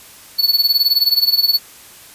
square tone with tremolo, 4435 Hz, C#8, in tune, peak -9 dBFS, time 0.38-1.59 s, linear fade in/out 20 ms, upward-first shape sine, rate 19 Hz, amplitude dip 85%, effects white hiss -41 dBFS RMS until 2.14 s + resampled to 32000 Hz

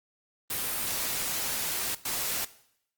white noise bursts at uneven times, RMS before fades -31 dBFS, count 2, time 0.5-1.95 / 2.05-2.45 s, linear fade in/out 5 ms, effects noise-tail reverb RT60 0.7 s tail -17 dB re dry + Opus 32 kbps

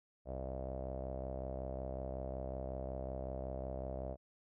sawtooth tone with low-pass filter, 65.41 Hz, C2, in tune, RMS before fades -42 dBFS, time 0.25-4.17 s, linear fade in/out 50 ms, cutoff 620 Hz, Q 7.7, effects none

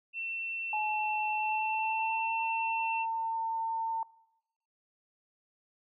sine tone, 2695 Hz, E7, 38 cents sharp, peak -34 dBFS, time 0.13-3.06 s, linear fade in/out 50 ms
sine tone with pitch glide, 854 to 902.7 Hz, G#5 to A5, +48 to +44 cents, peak -30 dBFS, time 0.73-4.03 s, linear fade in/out 2 ms, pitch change +96 cents, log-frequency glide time 1.33-2.35 s
effects noise-tail reverb RT60 0.9 s tail -22 dB re dry

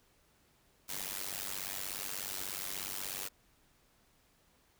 white noise with amplitude modulation, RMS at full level -36 dBFS, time 0.88-3.29 s, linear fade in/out 20 ms, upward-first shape sine, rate 96.6 Hz, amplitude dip 95%, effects pink hiss -69 dBFS RMS until 4.79 s

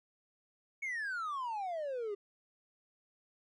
triangle exponential sweep, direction down, 2241 to 394.3 Hz, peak -33 dBFS, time 0.82-2.15 s, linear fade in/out 10 ms, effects tanh soft clip ceiling -29 dBFS + resampled to 24000 Hz

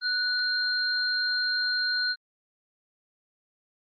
sine tone pair together, 1480 / 4183 Hz, F#6 / C8, 0 / -1 cents, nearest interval octave + tritone, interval 1799 cents, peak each -27 dBFS, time 0.01-2.16 s, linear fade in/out 50 ms, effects Opus 24 kbps

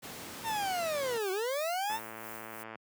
pink noise, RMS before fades -43 dBFS, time 0.02-1.19 s, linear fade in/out 20 ms
40% pulse linear two-way sweep, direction down then up, 926 to 365.9 to 926 Hz, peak -30 dBFS, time 0.43-2 s, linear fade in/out 50 ms, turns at 1.31 s
violet noise with tremolo, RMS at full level -46 dBFS, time 1.19-2.64 s, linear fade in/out 20 ms, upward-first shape triangle, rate 2.9 Hz, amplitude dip 60%
click train, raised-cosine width 0.5 ms, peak -28 dBFS, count 96, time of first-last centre 1.9-2.756 s, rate 111 Hz
effects high-pass 150 Hz 12 dB/octave

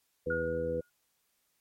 harmonic tone, 82.41 Hz, E2, in tune, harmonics 1 / 2 / 3 / 4 / 5 / 6, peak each -42 / -41 / -43 / -42 / -42 / -31 dBFS, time 0.26-0.81 s, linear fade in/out 10 ms
sine tone with exponential decay, 1440 Hz, F#6, 47 cents flat, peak -30 dBFS, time 0.3-0.9 s, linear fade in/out 5 ms, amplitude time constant 130 ms
effects white hiss -75 dBFS RMS until 1.6 s + MP3 64 kbps

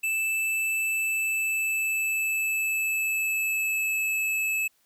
square tone with pitch glide, 2637 to 2605 Hz, E7 to E7, 0 to -21 cents, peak -25 dBFS, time 0.03-4.68 s, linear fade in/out 10 ms, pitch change -21 cents, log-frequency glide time 0.92-3.93 s, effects white hiss -67 dBFS RMS until 4.85 s

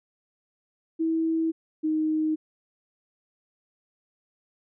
sine tone pair in turn, 324.4 / 311.8 Hz, E4 / D#4, -28 / +4 cents, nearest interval minor second, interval 68 cents, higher first, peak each -22 dBFS, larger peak neither, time 0.99-1.52 / 1.83-2.36 s, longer neither, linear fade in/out 20 ms, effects none

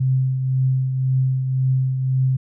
sine tone with tremolo, 130.81 Hz, C3, in tune, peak -14 dBFS, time 0-2.37 s, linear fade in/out 10 ms, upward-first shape triangle, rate 1.9 Hz, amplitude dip 50%, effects none

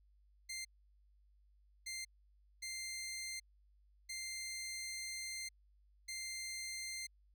15% pulse tone bursts at uneven times, 2093 Hz, C7, in tune, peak -36 dBFS, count 5, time 0.49-0.65 / 1.86-2.05 / 2.62-3.4 / 4.09-5.49 / 6.08-7.07 s, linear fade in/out 10 ms, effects added 50 Hz sine -66 dBFS peak until 7.34 s

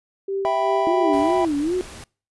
sine tone with tremolo, 391 Hz, G4, 4 cents flat, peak -21 dBFS, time 0.28-1.31 s, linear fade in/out 5 ms, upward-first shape sine, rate 2.7 Hz, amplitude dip 70%
triangle chord, E minor, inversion none, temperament equal, 659.3 / 784 / 987.8 Hz, E5 / G5 / B5, 0 / 0 / 0 cents, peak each -19 / -22 / -23 dBFS, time 0.45-1.45 s, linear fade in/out 0 ms
sine tone with vibrato, 323.8 Hz, E4, 31 cents flat, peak -19 dBFS, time 0.87-1.81 s, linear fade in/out 0 ms, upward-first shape sine, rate 2.5 Hz, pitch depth 220 cents each way
pink noise, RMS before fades -39 dBFS, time 1.13-2.04 s, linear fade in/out 2 ms
effects noise-tail reverb RT60 0.4 s tail -26 dB re dry + resampled to 24000 Hz

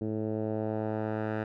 10% pulse tone with low-pass filter sweep, 108.6 Hz, A2, 22 cents flat, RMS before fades -32 dBFS, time 0.01-1.44 s, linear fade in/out 5 ms, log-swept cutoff 360 to 1600 Hz, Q 1.3, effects none

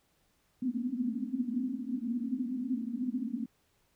white band-pass noise, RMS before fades -34 dBFS, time 0.62-3.46 s, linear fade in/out 5 ms, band 230 to 260 Hz, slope 96 dB/octave, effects pink hiss -72 dBFS RMS until 3.95 s

